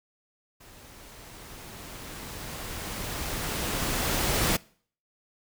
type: noise with level ramp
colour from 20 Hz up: pink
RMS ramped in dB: -51 to -24 dBFS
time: 0.6-4.57 s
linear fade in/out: 10 ms
effects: noise-tail reverb RT60 0.5 s tail -23 dB re dry